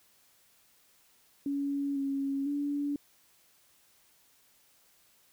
sine tone with pitch steps, 281.3 / 275.4 / 287.1 Hz, C#4 / C#4 / D4, +26 / -11 / -39 cents, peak -29 dBFS, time 1.46-2.96 s, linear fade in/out 2 ms, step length 500 ms, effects white hiss -65 dBFS RMS until 5.32 s

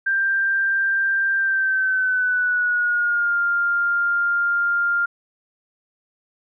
sine tone with pitch glide, 1581 to 1400.4 Hz, G6 to F6, +14 to +4 cents, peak -17 dBFS, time 0.06-5.06 s, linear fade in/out 10 ms, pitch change -210 cents, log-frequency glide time 1.37-3.39 s, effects none

